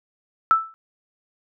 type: tone with exponential decay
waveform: sine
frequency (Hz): 1320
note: E6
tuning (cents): +2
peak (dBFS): -9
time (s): 0.51-0.74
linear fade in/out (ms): 0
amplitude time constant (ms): 49
effects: none